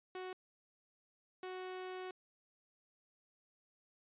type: tone bursts at uneven times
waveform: sawtooth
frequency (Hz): 370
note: F#4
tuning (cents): 0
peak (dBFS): -39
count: 2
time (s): 0.15-0.33 / 1.43-2.11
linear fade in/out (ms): 2
effects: resampled to 8000 Hz